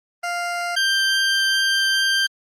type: tone pair in turn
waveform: 20% pulse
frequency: 698.5 / 1574.4 Hz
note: F5 / G6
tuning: 0 / +7 cents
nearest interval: octave + major second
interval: 1407 cents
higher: second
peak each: -18 / -12 dBFS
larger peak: second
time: 0.23-0.76 / 0.76-2.27 s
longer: second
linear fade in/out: 10 ms
effects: low-pass 9000 Hz 12 dB/octave + Opus 32 kbps